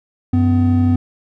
triangle tone pair together, 94.7 / 251.7 Hz, F#2 / B3, +41 / +33 cents, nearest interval octave + perfect fourth, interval 1692 cents, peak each -12 dBFS, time 0.33-0.96 s, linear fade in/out 5 ms, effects none

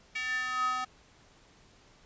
square tone with high-pass filter sweep, 253.7 Hz, B3, 47 cents sharp, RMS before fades -32 dBFS, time 0.15-0.85 s, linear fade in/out 10 ms, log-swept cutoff 2200 to 1000 Hz, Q 6.8, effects pink hiss -60 dBFS RMS until 2.05 s + resampled to 16000 Hz

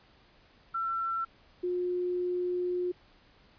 sine tone pair in turn, 1347 / 358 Hz, E6 / F4, +37 / +43 cents, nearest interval octave + major seventh, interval 2294 cents, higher first, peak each -29 / -28 dBFS, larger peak second, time 0.74-1.25 / 1.63-2.92 s, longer second, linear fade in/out 10 ms, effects pink hiss -61 dBFS RMS until 3.58 s + resampled to 11025 Hz

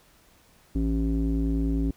square tone with low-pass filter, 55 Hz, A1, in tune, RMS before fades -25 dBFS, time 0.75-1.91 s, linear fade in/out 5 ms, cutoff 300 Hz, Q 5.5, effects pink hiss -59 dBFS RMS until 1.96 s

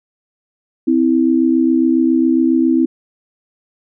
sine tone pair together, 258.8 / 326.1 Hz, C4 / E4, -19 / -19 cents, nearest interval major third, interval 400 cents, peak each -13 dBFS, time 0.87-2.86 s, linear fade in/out 10 ms, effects none

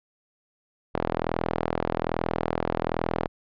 sawtooth tone with band-pass filter, 41.2 Hz, E1, in tune, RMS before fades -28 dBFS, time 0.94-3.28 s, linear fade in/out 10 ms, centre 650 Hz, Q 0.89, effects resampled to 11025 Hz

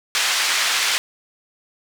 pink band-pass noise, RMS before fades -20 dBFS, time 0.15-0.98 s, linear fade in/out 0 ms, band 1600 to 6900 Hz, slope 12 dB/octave, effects none

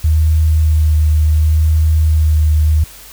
sine tone with vibrato, 77.78 Hz, D#2, in tune, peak -8 dBFS, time 0.04-2.84 s, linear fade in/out 5 ms, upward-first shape sine, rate 0.7 Hz, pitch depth 20 cents each way, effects added 50 Hz sine -43 dBFS peak until 3.12 s + white hiss -37 dBFS RMS until 3.12 s

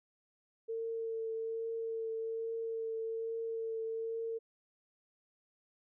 sine tone with vibrato, 451.6 Hz, A4, 45 cents sharp, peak -35 dBFS, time 0.68-4.39 s, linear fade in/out 20 ms, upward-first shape triangle, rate 1.2 Hz, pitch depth 16 cents each way, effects none

